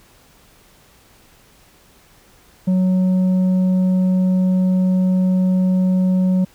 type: tone with tanh clipping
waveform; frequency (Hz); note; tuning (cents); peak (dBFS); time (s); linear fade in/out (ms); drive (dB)
sine; 185; F#3; 0; -14; 2.67-6.45; 10; 5
effects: pink hiss -51 dBFS RMS until 6.54 s